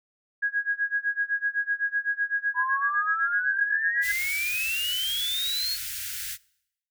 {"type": "tone with tremolo", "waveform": "sine", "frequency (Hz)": 1649, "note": "G#6", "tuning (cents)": -13, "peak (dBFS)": -21, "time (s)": [0.42, 4.12], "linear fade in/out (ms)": 10, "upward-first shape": "sine", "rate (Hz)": 7.9, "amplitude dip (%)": 95}
{"type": "exponential sweep", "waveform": "sine", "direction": "up", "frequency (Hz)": [988, 4400], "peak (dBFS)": -26, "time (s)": [2.54, 5.78], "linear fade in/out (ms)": 50}
{"type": "band-stop noise", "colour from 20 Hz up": "white", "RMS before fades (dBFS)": -34, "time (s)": [4.01, 6.38], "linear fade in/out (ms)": 50, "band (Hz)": [110, 1400], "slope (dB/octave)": 96}
{"effects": ["noise-tail reverb RT60 0.8 s tail -24 dB re dry"]}